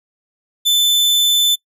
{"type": "tone", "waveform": "40% pulse", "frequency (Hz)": 3520, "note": "A7", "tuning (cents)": 0, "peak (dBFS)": -10, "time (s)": [0.65, 1.56], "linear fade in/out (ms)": 20, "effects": ["noise-tail reverb RT60 0.1 s tail -25 dB re dry"]}